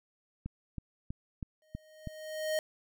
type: click train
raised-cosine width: 5 ms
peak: -25 dBFS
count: 6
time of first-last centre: 0.46-2.073 s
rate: 3.1 Hz
type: tone with exponential growth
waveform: square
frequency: 622.3 Hz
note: D#5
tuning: in tune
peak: -28 dBFS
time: 1.62-2.59 s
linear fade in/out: 1 ms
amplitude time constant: 210 ms
effects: none